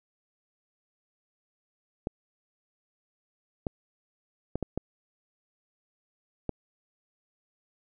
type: clicks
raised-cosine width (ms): 2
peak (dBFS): -16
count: 6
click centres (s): 2.071 / 3.668 / 4.556 / 4.627 / 4.776 / 6.493
effects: none